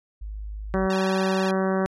sine tone, 51.91 Hz, G#1, in tune, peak -31 dBFS, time 0.21-0.87 s, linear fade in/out 10 ms
harmonic tone, 190.2 Hz, F#3, 48 cents sharp, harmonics 1 / 2 / 3 / 4 / 5 / 6 / 7 / 8 / 9 / 10, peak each -24 / -26 / -28 / -33 / -36 / -34 / -39 / -36 / -41 / -44 dBFS, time 0.74-1.86 s, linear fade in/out 0 ms
10% pulse tone with vibrato, 866 Hz, A5, 28 cents flat, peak -24 dBFS, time 0.9-1.51 s, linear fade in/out 2 ms, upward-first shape sine, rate 18 Hz, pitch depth 140 cents each way
effects resampled to 24000 Hz

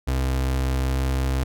35% pulse tone with pitch glide, 65.41 to 65.9 Hz, C2 to C2, 0 to +13 cents, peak -19 dBFS, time 0.07-1.44 s, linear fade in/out 10 ms, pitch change +13 cents, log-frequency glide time 0.84-0.98 s, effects none

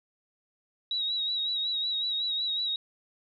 sine tone with vibrato, 3845 Hz, B7, 47 cents flat, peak -27 dBFS, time 0.91-2.76 s, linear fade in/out 2 ms, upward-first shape sine, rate 5.4 Hz, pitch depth 46 cents each way, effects none

